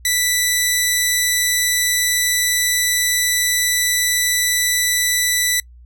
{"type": "tone", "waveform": "10% pulse", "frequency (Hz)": 1975.5, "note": "B6", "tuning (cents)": 0, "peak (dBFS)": -6, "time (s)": [0.05, 5.6], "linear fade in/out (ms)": 2, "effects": ["noise-tail reverb RT60 0.1 s tail -26 dB re dry", "added 60 Hz sine -40 dBFS peak until 5.85 s"]}